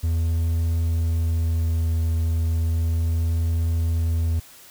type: tone with vibrato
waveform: triangle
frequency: 82.41 Hz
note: E2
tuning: in tune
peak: -17 dBFS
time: 0.03-4.4 s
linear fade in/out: 10 ms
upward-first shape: triangle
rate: 0.35 Hz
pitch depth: 13 cents each way
effects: white hiss -47 dBFS RMS until 4.7 s